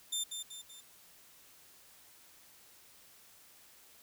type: tone with echo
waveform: 20% pulse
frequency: 3580 Hz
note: A7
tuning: 29 cents sharp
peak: -27 dBFS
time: 0.12-0.24 s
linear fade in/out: 10 ms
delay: 190 ms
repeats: 3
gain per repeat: -6 dB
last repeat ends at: 0.81 s
effects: white hiss -60 dBFS RMS until 4.02 s